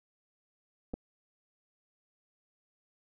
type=clicks; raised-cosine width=2 ms; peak=-29 / -23 dBFS; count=2; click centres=0.936 / 0.94 s; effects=none